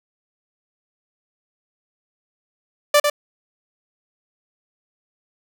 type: tone with echo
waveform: sawtooth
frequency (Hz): 587.3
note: D5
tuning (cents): 0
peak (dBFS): -7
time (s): 2.94-3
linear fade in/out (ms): 5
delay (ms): 100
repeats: 1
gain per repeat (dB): -5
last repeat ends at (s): 3.1
effects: none